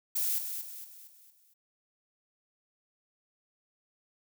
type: noise with echo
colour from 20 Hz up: violet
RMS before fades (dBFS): -30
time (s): 0.15-0.39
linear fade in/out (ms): 10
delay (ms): 230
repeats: 5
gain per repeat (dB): -7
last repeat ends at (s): 1.54
effects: none